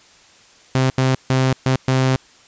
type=tone bursts at uneven times; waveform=sawtooth; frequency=130.81 Hz; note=C3; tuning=in tune; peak=-10 dBFS; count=5; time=0.75-0.9 / 0.98-1.15 / 1.3-1.53 / 1.66-1.76 / 1.88-2.16 s; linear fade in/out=2 ms; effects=white hiss -49 dBFS RMS until 2.47 s + resampled to 16000 Hz